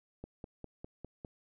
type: click train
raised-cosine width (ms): 2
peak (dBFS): -30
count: 6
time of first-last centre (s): 0.24-1.248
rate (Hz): 4.96
effects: none